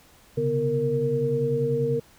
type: tone cluster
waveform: sine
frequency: 130.6 / 140.9 / 245.7 / 462.7 Hz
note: C3 / C#3 / B3 / A#4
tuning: -3 / +29 / -9 / -13 cents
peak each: -31 / -28 / -32 / -23 dBFS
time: 0.37-2 s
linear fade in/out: 10 ms
effects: pink hiss -55 dBFS RMS until 2.18 s